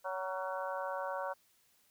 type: harmonic tone with a mistuned harmonic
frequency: 187.3 Hz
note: F#3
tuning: 21 cents sharp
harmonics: 3 / 4 / 5 / 6 / 7 / 8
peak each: -39 / -44 / -41 / -44 / -47 / -46 dBFS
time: 0.04-1.34 s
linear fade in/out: 20 ms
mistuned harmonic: 7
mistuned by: +70 cents
effects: white hiss -70 dBFS RMS until 1.9 s